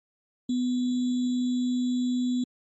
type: tone with sample-and-hold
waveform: sine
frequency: 248.7 Hz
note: B3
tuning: 12 cents sharp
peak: -23 dBFS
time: 0.49-2.44 s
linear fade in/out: 5 ms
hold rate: 3675 Hz
effects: low-pass 9000 Hz 12 dB/octave + MP3 32 kbps